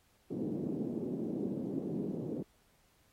pink band-pass noise, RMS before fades -37 dBFS, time 0.3-2.43 s, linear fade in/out 10 ms, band 180 to 390 Hz, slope 24 dB/octave, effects pink hiss -70 dBFS RMS until 3.12 s + AAC 48 kbps

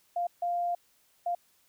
sine tone bursts at uneven times, 698.5 Hz, F5, in tune, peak -27 dBFS, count 3, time 0.16-0.27 / 0.42-0.75 / 1.26-1.35 s, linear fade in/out 5 ms, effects white hiss -67 dBFS RMS until 1.68 s

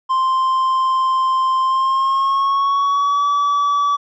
triangle tone with pitch glide, 1046.5 to 1147.8 Hz, C6 to D6, 0 to -40 cents, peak -12 dBFS, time 0.09-3.97 s, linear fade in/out 20 ms, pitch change +160 cents, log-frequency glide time 1.62-3.26 s, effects resampled to 16000 Hz

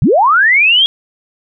sine linear sweep, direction up, 92.5 to 3322 Hz, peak -6 dBFS, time 0.02-0.86 s, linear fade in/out 0 ms, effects none

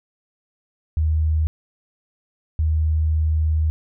sine tone pair in turn, 78.3 / 78.3 Hz, D#2 / D#2, +11 / +11 cents, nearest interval unison, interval 0 cents, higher neither, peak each -16 dBFS, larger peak neither, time 0.97-1.47 / 2.59-3.7 s, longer second, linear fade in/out 0 ms, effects none

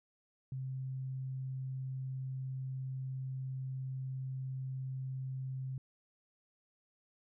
sine tone, 131.5 Hz, C3, 9 cents sharp, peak -37 dBFS, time 0.52-5.78 s, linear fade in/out 2 ms, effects none

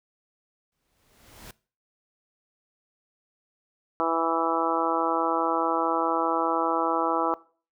pink noise with exponential growth, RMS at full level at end -42 dBFS, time 0.72-1.51 s, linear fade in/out 2 ms, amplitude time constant 170 ms
harmonic tone, 164.81 Hz, E3, in tune, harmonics 2 / 3 / 4 / 5 / 6 / 7 / 8, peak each -30 / -30 / -30 / -30 / -30 / -30 / -30 dBFS, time 4-7.34 s, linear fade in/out 0 ms
effects noise-tail reverb RT60 0.4 s tail -21 dB re dry

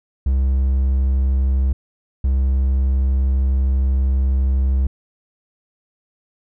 triangle tone pair in turn, 66.2 / 66.2 Hz, C2 / C2, +21 / +21 cents, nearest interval unison, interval 0 cents, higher neither, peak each -12 dBFS, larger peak neither, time 0.26-1.73 / 2.24-4.87 s, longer second, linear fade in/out 5 ms, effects none

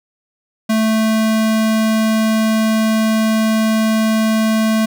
square tone, 220 Hz, A3, in tune, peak -13 dBFS, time 0.69-4.86 s, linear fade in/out 10 ms, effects none

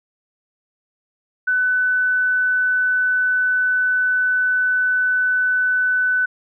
sine tone, 1500 Hz, F#6, 23 cents sharp, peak -15 dBFS, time 1.47-6.26 s, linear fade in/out 10 ms, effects none

